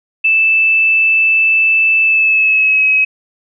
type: tone with pitch glide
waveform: sine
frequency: 2637 to 2553 Hz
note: E7 to D#7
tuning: 0 to +44 cents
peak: -8 dBFS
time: 0.24-3.05 s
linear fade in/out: 10 ms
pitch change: -56 cents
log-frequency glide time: 2.02-2.86 s
effects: none